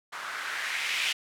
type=noise with low-pass filter sweep; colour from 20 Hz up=violet; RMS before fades=-32 dBFS; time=0.12-1.13 s; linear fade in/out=10 ms; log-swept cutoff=1200 to 2700 Hz; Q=2.5; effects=none